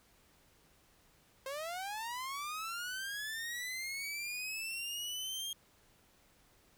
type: linear sweep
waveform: sawtooth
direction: up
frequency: 523.3 to 3242 Hz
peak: -35 dBFS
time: 1.46-5.53 s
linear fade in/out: 2 ms
effects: pink hiss -67 dBFS RMS until 6.77 s